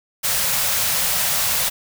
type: band-stop noise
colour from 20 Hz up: white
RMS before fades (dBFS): -20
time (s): 0.23-1.7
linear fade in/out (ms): 20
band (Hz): 210 to 480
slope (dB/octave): 48
effects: none